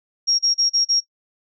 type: tone bursts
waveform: sine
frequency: 5588 Hz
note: F8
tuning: in tune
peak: -15 dBFS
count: 5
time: 0.27-1.006 s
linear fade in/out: 20 ms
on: 120 ms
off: 34 ms
effects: noise-tail reverb RT60 0.1 s tail -18 dB re dry